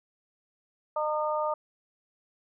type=harmonic tone; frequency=304.5 Hz; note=D#4; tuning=37 cents flat; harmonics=2 / 3 / 4; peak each=-29 / -31 / -32 dBFS; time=0.96-1.54 s; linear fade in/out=5 ms; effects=none